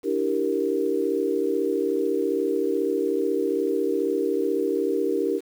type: chord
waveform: sine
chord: E half-diminished seventh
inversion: third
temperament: equal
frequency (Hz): 293.7 / 329.6 / 392 / 466.2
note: D4 / E4 / G4 / Bb4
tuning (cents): 0 / 0 / 0 / 0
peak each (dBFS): -28 / -29 / -25 / -26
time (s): 0.03-5.41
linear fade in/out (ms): 50
effects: 8-bit